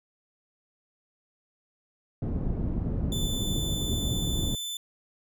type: low-pass noise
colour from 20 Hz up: pink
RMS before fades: -29 dBFS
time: 2.22-4.55 s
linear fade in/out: 2 ms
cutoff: 280 Hz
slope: 12 dB/octave
type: tone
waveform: sawtooth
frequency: 3520 Hz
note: A7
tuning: in tune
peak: -29 dBFS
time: 3.12-4.77 s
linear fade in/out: 2 ms
effects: none